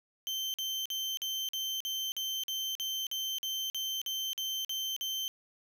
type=tone bursts; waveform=35% pulse; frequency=3107 Hz; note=G7; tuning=16 cents flat; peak=-31 dBFS; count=16; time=0.27-5.28 s; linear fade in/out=0 ms; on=270 ms; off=46 ms; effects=none